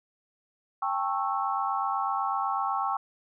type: chord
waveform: sine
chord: A dominant seventh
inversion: third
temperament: just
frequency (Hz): 792 / 880 / 1100 / 1320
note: G5 / A5 / C#6 / E6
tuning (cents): +18 / 0 / -14 / +2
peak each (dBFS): -30 / -34 / -30 / -33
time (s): 0.82-2.97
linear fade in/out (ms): 5
effects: none